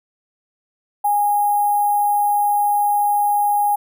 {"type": "tone with sample-and-hold", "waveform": "sine", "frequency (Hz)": 823, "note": "G#5", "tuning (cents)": -16, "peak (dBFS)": -14, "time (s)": [1.04, 3.76], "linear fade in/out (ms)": 10, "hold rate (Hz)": 11025, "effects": []}